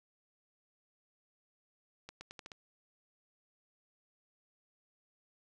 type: accelerating click train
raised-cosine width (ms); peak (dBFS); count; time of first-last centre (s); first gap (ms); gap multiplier
0.2; -29; 6; 2.09-2.518; 120; 0.83
effects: none